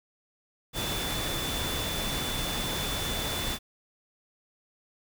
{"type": "tone in noise", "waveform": "sine", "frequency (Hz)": 3490, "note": "A7", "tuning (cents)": -15, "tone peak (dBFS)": -35, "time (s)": [0.73, 3.59], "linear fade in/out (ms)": 50, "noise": "pink", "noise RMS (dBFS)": -32, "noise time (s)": [0.73, 3.59], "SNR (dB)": -6, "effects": []}